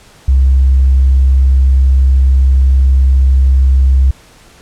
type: tone with tanh clipping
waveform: triangle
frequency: 66.2 Hz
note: C2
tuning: 21 cents sharp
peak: -5 dBFS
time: 0.28-4.11 s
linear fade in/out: 5 ms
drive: 5 dB
effects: pink hiss -42 dBFS RMS until 4.61 s + low-pass 10000 Hz 12 dB/octave